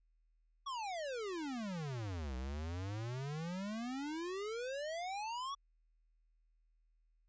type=exponential two-way sweep; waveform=square; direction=down then up; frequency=1145 to 61.7 to 1145 Hz; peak=-40 dBFS; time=0.66-5.55 s; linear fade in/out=10 ms; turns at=2.36 s; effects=added 40 Hz sine -70 dBFS peak until 7.28 s + resampled to 16000 Hz